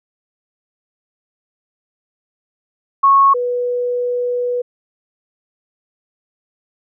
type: tone pair in turn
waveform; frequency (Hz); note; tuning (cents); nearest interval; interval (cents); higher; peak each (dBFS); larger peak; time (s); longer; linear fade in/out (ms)
sine; 1100 / 490; C#6 / B4; -14 / -14; octave + major second; 1400; first; -7 / -16; first; 3.03-3.34 / 3.34-4.62; second; 10
effects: none